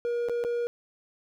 triangle tone with dropouts, 476.1 Hz, A#4, 37 cents sharp, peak -24 dBFS, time 0.05-0.67 s, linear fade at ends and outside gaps 0 ms, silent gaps 0.286-0.296 / 0.439-0.448 s, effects none

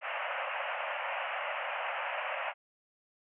pink band-pass noise, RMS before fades -36 dBFS, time 0.01-2.54 s, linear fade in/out 50 ms, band 540 to 2900 Hz, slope 96 dB/octave, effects none

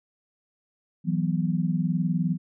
sine chord, E suspended second, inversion none, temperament equal with one note detuned, 164.81 / 184.46 / 246.9 Hz, E3 / F#3 / B3, 0 / -5 / 0 cents, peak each -25 / -26 / -31 dBFS, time 1.04-2.38 s, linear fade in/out 50 ms, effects none

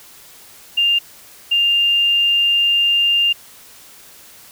sine tone pair in turn, 2800 / 2800 Hz, F7 / F7, +4 / +4 cents, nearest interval unison, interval 0 cents, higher neither, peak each -12 dBFS, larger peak neither, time 0.77-0.99 / 1.51-3.33 s, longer second, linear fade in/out 10 ms, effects white hiss -43 dBFS RMS until 4.51 s

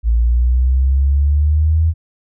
sine exponential sweep, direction up, 56 to 82.41 Hz, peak -10 dBFS, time 0.03-1.94 s, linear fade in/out 50 ms, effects none

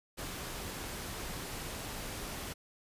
pink noise, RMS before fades -41 dBFS, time 0.17-2.54 s, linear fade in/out 20 ms, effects resampled to 32000 Hz

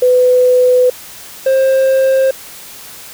sine / triangle tone pair in turn, 501 / 530.8 Hz, B4 / C5, +25 / +25 cents, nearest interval minor second, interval 100 cents, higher second, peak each -6 dBFS, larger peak neither, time 0.02-0.9 / 1.46-2.31 s, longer first, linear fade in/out 5 ms, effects white hiss -33 dBFS RMS until 3.13 s

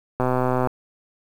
click train, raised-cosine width 1 ms, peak -8 dBFS, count 61, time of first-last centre 0.2-0.672 s, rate 127 Hz, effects 7-bit

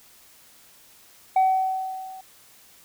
sine tone with level ramp, 757 Hz, F#5, 39 cents sharp, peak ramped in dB -12 to -38 dBFS, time 1.36-2.21 s, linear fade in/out 5 ms, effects tanh soft clip ceiling -14 dBFS + white hiss -53 dBFS RMS until 2.84 s

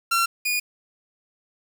sawtooth tone pair in turn, 1363 / 2450 Hz, F6 / D#7, -43 / -27 cents, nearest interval minor seventh, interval 1016 cents, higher second, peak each -15 / -18 dBFS, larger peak first, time 0.11-0.26 / 0.45-0.6 s, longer neither, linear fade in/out 10 ms, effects 7-bit

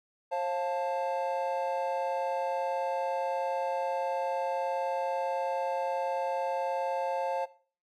triangle chord, F major, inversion second, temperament equal with one note detuned, 536.1 / 698.5 / 880 Hz, C5 / F5 / A5, +42 / 0 / 0 cents, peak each -30 / -33 / -31 dBFS, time 0.31-7.46 s, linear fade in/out 20 ms, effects noise-tail reverb RT60 0.4 s tail -17 dB re dry

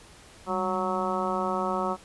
harmonic tone with a mistuned harmonic, 185 Hz, F#3, in tune, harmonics 1 / 2 / 3 / 4 / 5 / 6 / 7, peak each -33 / -33 / -33 / -33 / -33 / -33 / -33 dBFS, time 0.46-1.97 s, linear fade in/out 50 ms, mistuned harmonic 1, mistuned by +100 cents, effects pink hiss -51 dBFS RMS until 2.04 s + resampled to 24000 Hz

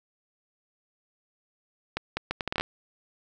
accelerating click train, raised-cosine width 0.3 ms, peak -12 dBFS, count 10, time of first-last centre 1.97-2.61 s, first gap 200 ms, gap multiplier 0.7, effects none

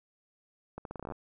accelerating click train, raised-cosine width 1 ms, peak -26 dBFS, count 12, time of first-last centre 0.78-1.122 s, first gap 72 ms, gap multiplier 0.81, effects none

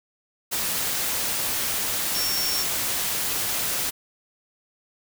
sine tone in noise, 5480 Hz, F8, 34 cents flat, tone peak -26 dBFS, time 2.14-2.64 s, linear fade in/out 20 ms, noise white, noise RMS -26 dBFS, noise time 0.51-3.91 s, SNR -3 dB, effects none

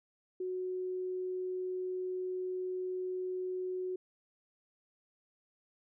sine tone, 368.4 Hz, F#4, 7 cents flat, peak -34 dBFS, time 0.4-3.96 s, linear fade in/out 5 ms, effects none

